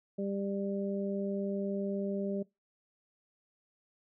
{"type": "harmonic tone", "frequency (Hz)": 198.2, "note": "G3", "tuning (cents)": 19, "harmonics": [1, 2, 3], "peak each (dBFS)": [-34, -37, -39], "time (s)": [0.18, 2.43], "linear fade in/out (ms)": 10, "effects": ["noise-tail reverb RT60 0.2 s tail -22 dB re dry"]}